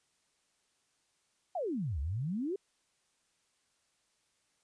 sine exponential two-way sweep, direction down then up, 783 to 65.41 to 411.5 Hz, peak -32 dBFS, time 1.55-2.56 s, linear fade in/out 5 ms, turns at 2 s, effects white hiss -75 dBFS RMS until 4.63 s + resampled to 22050 Hz

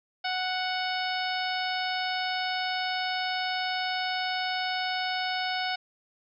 harmonic tone, 740 Hz, F#5, in tune, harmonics 1 / 2 / 3 / 4 / 5 / 6 / 7, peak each -31 / -34 / -36 / -37 / -38 / -39 / -39 dBFS, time 0.24-5.76 s, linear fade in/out 10 ms, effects none

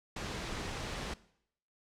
pink noise, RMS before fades -39 dBFS, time 0.16-1.14 s, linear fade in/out 5 ms, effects noise-tail reverb RT60 0.7 s tail -19 dB re dry + low-pass 6000 Hz 12 dB/octave

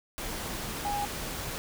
sine tone in noise, 819 Hz, G#5, 24 cents flat, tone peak -29 dBFS, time 0.85-1.05 s, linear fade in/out 0 ms, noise pink, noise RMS -36 dBFS, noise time 0.18-1.58 s, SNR +4 dB, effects none

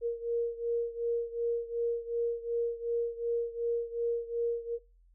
sine beating tone pair, 468 / 470.7 Hz, A#4 / A#4, +7 / +17 cents, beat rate 2.7 Hz, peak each -31 / -34 dBFS, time 0.01-4.79 s, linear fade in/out 50 ms, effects noise-tail reverb RT60 0.3 s tail -23 dB re dry + added 43 Hz sine -59 dBFS peak until 5.14 s

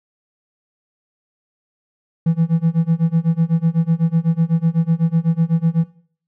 triangle tone with tremolo, 164.81 Hz, E3, in tune, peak -8 dBFS, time 2.26-5.84 s, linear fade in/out 5 ms, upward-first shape sine, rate 8 Hz, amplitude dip 100%, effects noise-tail reverb RT60 0.5 s tail -19 dB re dry + tanh soft clip ceiling -5 dBFS

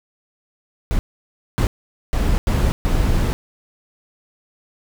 brown noise bursts at uneven times, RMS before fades -17 dBFS, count 5, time 0.91-0.99 / 1.58-1.67 / 2.13-2.38 / 2.47-2.72 / 2.85-3.33 s, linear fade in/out 0 ms, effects none

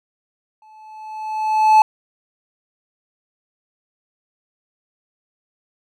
triangle tone with exponential growth, 866 Hz, A5, 28 cents flat, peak -4 dBFS, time 0.62-1.82 s, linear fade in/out 2 ms, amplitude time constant 260 ms, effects none

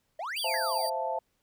triangle exponential two-way sweep, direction up then down, 594 to 3532 to 594 Hz, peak -31 dBFS, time 0.19-0.87 s, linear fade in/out 5 ms, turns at 0.4 s
sawtooth tone, 4669 Hz, D8, 11 cents flat, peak -31 dBFS, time 0.36-0.9 s, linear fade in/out 10 ms
sine chord, F major seventh, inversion second, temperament equal, 523.3 / 659.3 / 698.5 / 880 Hz, C5 / E5 / F5 / A5, 0 / 0 / 0 / 0 cents, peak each -35 / -34 / -38 / -32 dBFS, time 0.44-1.19 s, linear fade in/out 5 ms
sine tone with exponential decay, 1677 Hz, G#6, 16 cents sharp, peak -30 dBFS, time 0.54-0.66 s, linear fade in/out 1 ms, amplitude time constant 26 ms
effects pink hiss -75 dBFS RMS until 1.42 s

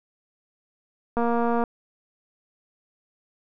click train, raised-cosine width 1 ms, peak -12 dBFS, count 111, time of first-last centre 1.17-1.638 s, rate 235 Hz, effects none

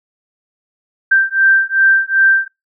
sine beating tone pair, 1568 / 1570.6 Hz, G6 / G6, 0 / +3 cents, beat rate 2.6 Hz, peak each -12 dBFS, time 1.11-2.48 s, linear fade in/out 10 ms, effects noise-tail reverb RT60 0.2 s tail -24 dB re dry

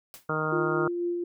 white noise with exponential decay, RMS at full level -41 dBFS, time 0.14-0.29 s, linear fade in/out 0 ms, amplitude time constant 32 ms
harmonic tone, 155.56 Hz, D#3, in tune, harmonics 1 / 2 / 3 / 4 / 5 / 6 / 7 / 8 / 9, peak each -33 / -36 / -32 / -36 / -40 / -39 / -38 / -32 / -32 dBFS, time 0.29-0.88 s, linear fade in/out 5 ms
sine tone with tremolo, 347.9 Hz, F4, 7 cents flat, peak -25 dBFS, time 0.52-1.24 s, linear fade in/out 5 ms, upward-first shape sine, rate 4.1 Hz, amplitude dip 30%
effects none

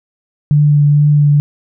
sine tone with vibrato, 146.83 Hz, D3, in tune, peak -6 dBFS, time 0.51-1.4 s, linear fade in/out 0 ms, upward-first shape triangle, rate 2.2 Hz, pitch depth 17 cents each way, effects none

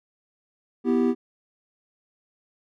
triangle chord, E minor, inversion second, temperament equal, 246.9 / 329.6 / 392 Hz, B3 / E4 / G4, 0 / 0 / 0 cents, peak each -19 / -24 / -22 dBFS, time 0.84-1.15 s, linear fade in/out 50 ms, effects none

